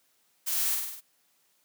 blue noise with echo, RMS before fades -30 dBFS, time 0.46-0.76 s, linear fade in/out 20 ms, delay 50 ms, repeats 5, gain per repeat -3 dB, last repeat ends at 1.01 s, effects white hiss -69 dBFS RMS until 1.64 s + high-pass 150 Hz 12 dB/octave

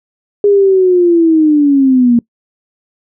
sine linear sweep, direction down, 411.4 to 233.1 Hz, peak -5 dBFS, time 0.44-2.19 s, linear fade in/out 2 ms, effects noise-tail reverb RT60 0.1 s tail -24 dB re dry

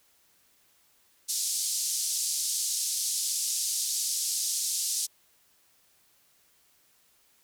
pink band-pass noise, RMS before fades -30 dBFS, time 1.28-5.07 s, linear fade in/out 20 ms, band 4900 to 11000 Hz, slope 24 dB/octave, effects white hiss -65 dBFS RMS until 7.43 s

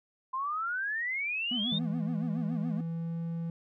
sine exponential sweep, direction up, 1023 to 3729 Hz, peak -30 dBFS, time 0.33-1.79 s, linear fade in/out 10 ms
triangle tone with vibrato, 224.9 Hz, A3, 38 cents sharp, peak -30 dBFS, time 1.51-2.81 s, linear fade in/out 5 ms, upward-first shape sine, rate 7.1 Hz, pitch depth 190 cents each way
triangle tone with pitch glide, 164.81 to 166.82 Hz, E3 to E3, 0 to +21 cents, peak -30 dBFS, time 1.72-3.5 s, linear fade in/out 2 ms, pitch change +21 cents, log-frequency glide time 2.65-3.19 s
effects none

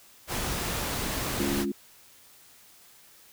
pink noise, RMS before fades -31 dBFS, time 0.27-1.66 s, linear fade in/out 50 ms
sine chord, Db major, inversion second, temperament equal with one note detuned, 207.7 / 279.4 / 349.2 Hz, Ab3 / Db4 / F4, 0 / +14 / 0 cents, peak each -31 dBFS, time 1.39-1.72 s, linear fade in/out 5 ms
effects white hiss -55 dBFS RMS until 3.32 s

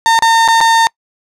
35% pulse tone with dropouts, 910 Hz, A#5, 42 cents flat, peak -5 dBFS, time 0.06-0.87 s, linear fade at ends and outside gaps 0 ms, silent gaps 0.19-0.223 / 0.478-0.485 / 0.605-0.611 s, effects noise-tail reverb RT60 0.1 s tail -26 dB re dry + low-pass 8000 Hz 12 dB/octave

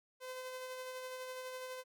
sawtooth tone with tremolo, 512 Hz, C5, 38 cents flat, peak -38 dBFS, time 0.2-1.84 s, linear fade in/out 50 ms, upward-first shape sine, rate 12 Hz, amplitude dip 30%, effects none

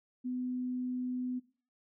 sine tone, 251.2 Hz, B3, 30 cents sharp, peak -33 dBFS, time 0.24-1.4 s, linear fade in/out 20 ms, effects noise-tail reverb RT60 0.4 s tail -17 dB re dry

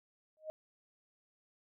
sine tone with exponential growth, 624 Hz, D#5, 5 cents sharp, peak -35 dBFS, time 0.37-0.5 s, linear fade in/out 0 ms, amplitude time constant 28 ms, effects none

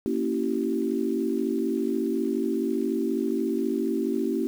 sine chord, A# diminished seventh, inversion none, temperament equal with one note detuned, 233.1 / 277.2 / 329.6 / 384.2 Hz, A#3 / C#4 / E4 / G4, 0 / 0 / 0 / -35 cents, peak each -29 dBFS, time 0.06-4.47 s, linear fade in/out 0 ms, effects 8-bit

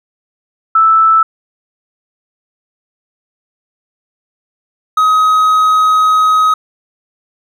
sine / triangle tone pair in turn, 1317 / 1264.7 Hz, E6 / D#6, -2 / +28 cents, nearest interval minor second, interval 70 cents, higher first, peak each -5 dBFS, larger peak neither, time 0.75-1.23 / 4.97-6.54 s, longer second, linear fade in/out 5 ms, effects none

